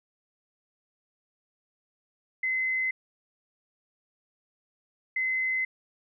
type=tone bursts at uneven times; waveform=sine; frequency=2048 Hz; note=C7; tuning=38 cents flat; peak=-25 dBFS; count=2; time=2.43-2.91 / 5.16-5.65 s; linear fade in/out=5 ms; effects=none